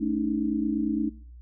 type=tone cluster; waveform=sine; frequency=218 / 284 / 312.7 Hz; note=A3 / C#4 / D#4; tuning=-16 / +42 / +9 cents; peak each=-28 dBFS; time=0-1.1 s; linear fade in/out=20 ms; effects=noise-tail reverb RT60 0.5 s tail -22 dB re dry + added 60 Hz sine -43 dBFS peak until 1.41 s